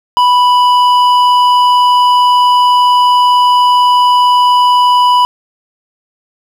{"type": "tone with hard clipping", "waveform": "sine", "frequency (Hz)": 987.8, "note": "B5", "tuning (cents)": 0, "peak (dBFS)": -7, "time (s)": [0.17, 5.25], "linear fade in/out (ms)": 0, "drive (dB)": 8, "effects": []}